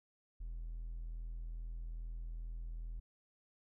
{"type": "tone", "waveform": "triangle", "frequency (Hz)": 41.2, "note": "E1", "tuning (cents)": 0, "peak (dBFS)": -38, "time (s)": [0.4, 3], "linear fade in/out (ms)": 10, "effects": ["tanh soft clip ceiling -36 dBFS"]}